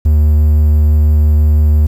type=tone; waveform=triangle; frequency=75.5 Hz; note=D2; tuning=48 cents sharp; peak=-4 dBFS; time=0.05-1.87 s; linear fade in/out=10 ms; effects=7-bit